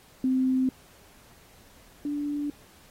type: tone pair in turn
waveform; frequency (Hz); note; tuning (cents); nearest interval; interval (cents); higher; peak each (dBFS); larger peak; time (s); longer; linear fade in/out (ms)
sine; 259.4 / 291.2; C4 / D4; -15 / -15; major second; 200; second; -21 / -27; first; 0.24-0.69 / 2.05-2.5; neither; 2
effects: pink hiss -56 dBFS RMS until 2.9 s + AAC 48 kbps